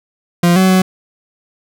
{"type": "tone with pitch steps", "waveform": "40% pulse", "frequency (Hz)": [173.5, 187.9, 186.5], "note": ["F3", "F#3", "F#3"], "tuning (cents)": [-11, 27, 14], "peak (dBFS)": -7, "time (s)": [0.43, 0.82], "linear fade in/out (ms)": 5, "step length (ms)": 130, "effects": []}